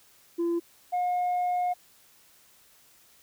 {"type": "tone pair in turn", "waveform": "sine", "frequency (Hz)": [340.5, 717.8], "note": ["F4", "F5"], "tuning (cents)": [-44, 47], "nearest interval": "octave + minor second", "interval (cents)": 1291, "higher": "second", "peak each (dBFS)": -22, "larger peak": "neither", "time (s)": [[0.38, 0.6], [0.92, 1.74]], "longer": "second", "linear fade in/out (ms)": 20, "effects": ["tanh soft clip ceiling -23 dBFS", "white hiss -59 dBFS RMS until 3.22 s"]}